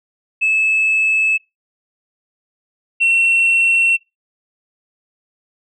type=tone pair in turn; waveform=sine; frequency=2606 / 2714 Hz; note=E7 / E7; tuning=-20 / +50 cents; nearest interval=minor second; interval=70 cents; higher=second; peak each=-11 / -9 dBFS; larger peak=second; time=0.41-1.38 / 3-3.97 s; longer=neither; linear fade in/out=20 ms; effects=noise-tail reverb RT60 0.2 s tail -20 dB re dry + tanh soft clip ceiling -9 dBFS